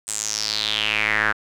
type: tone with band-pass filter sweep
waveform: square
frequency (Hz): 53.5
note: A1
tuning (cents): -48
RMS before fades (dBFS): -23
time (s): 0.07-1.33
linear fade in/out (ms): 20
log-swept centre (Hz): 8400 to 1500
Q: 5.1
effects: none